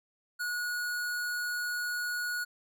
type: tone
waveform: square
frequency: 1455 Hz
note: F#6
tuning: 29 cents flat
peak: -32 dBFS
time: 0.39-2.45 s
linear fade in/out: 20 ms
effects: none